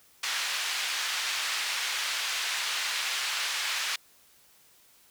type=band-pass noise; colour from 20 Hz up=white; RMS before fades=-31 dBFS; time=0.23-3.96 s; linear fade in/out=5 ms; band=1300 to 4200 Hz; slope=12 dB/octave; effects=white hiss -60 dBFS RMS until 5.1 s